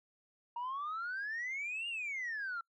sine exponential two-way sweep, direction up then down, 934 to 2851 to 1340 Hz, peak -35 dBFS, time 0.56-2.61 s, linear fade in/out 5 ms, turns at 1.88 s, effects noise-tail reverb RT60 0.1 s tail -26 dB re dry + tanh soft clip ceiling -34 dBFS

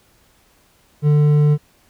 triangle tone with hard clipping, 148.3 Hz, D3, 17 cents sharp, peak -12 dBFS, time 1.02-1.58 s, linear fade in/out 50 ms, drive 9 dB, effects pink hiss -56 dBFS RMS until 1.89 s

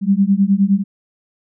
sine beating tone pair, 192.6 / 202.3 Hz, G3 / G#3, -30 / -45 cents, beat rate 9.7 Hz, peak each -14 dBFS, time 0.01-0.84 s, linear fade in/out 50 ms, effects none

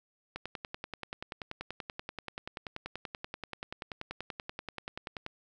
click train, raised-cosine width 0.3 ms, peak -22 dBFS, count 52, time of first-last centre 0.36-5.264 s, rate 10.4 Hz, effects none

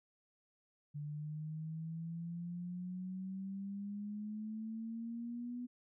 sine exponential sweep, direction up, 146.2 to 246.9 Hz, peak -40 dBFS, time 0.94-5.67 s, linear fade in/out 20 ms, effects none

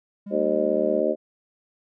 triangle tone with vibrato, 200.3 Hz, G3, 38 cents sharp, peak -31 dBFS, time 0.26-1.01 s, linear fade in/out 10 ms, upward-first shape square, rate 3.2 Hz, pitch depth 15 cents each way
harmonic tone, 76.6 Hz, D#2, 27 cents flat, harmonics 3 / 4 / 5 / 6 / 7 / 8, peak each -30 / -29 / -26 / -34 / -25 / -24 dBFS, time 0.3-1.16 s, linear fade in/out 50 ms
effects none

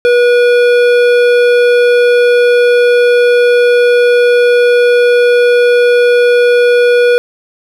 triangle tone with hard clipping, 484.9 Hz, B4, 32 cents flat, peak -7 dBFS, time 0.05-7.18 s, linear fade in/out 0 ms, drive 17 dB, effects none

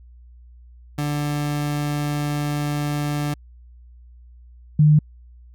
30% pulse / sine tone pair in turn, 146.83 / 151.13 Hz, D3 / D3, 0 / +50 cents, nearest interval unison, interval 50 cents, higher second, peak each -19 / -10 dBFS, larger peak second, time 0.98-3.34 / 4.79-4.99 s, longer first, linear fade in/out 5 ms, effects added 60 Hz sine -43 dBFS peak until 5.54 s

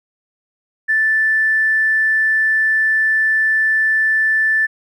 triangle tone with tanh clipping, 1760 Hz, A6, in tune, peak -12 dBFS, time 0.88-4.67 s, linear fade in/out 20 ms, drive 3 dB, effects none

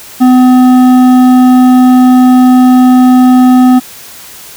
triangle tone with hard clipping, 253.1 Hz, B3, 43 cents sharp, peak -3 dBFS, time 0.2-3.8 s, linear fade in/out 20 ms, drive 13 dB, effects white hiss -30 dBFS RMS until 4.56 s

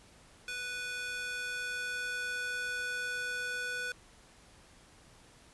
square tone with high-pass filter sweep, 493.9 Hz, B4, in tune, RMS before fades -37 dBFS, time 0.48-3.92 s, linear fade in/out 2 ms, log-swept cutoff 1900 to 1200 Hz, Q 2.2, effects pink hiss -59 dBFS RMS until 5.53 s + resampled to 24000 Hz

